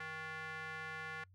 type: tone with band-pass filter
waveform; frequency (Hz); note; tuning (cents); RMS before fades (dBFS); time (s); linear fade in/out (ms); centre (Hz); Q
square; 158; D#3; +27; -45; 0-1.24; 5; 1700; 2.9
effects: noise-tail reverb RT60 0.1 s tail -26 dB re dry + added 93 Hz sine -61 dBFS peak until 1.34 s